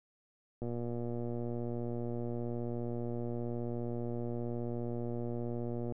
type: click train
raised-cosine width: 2 ms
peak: -26 dBFS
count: 632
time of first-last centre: 0.62-5.923 s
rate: 119 Hz
effects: none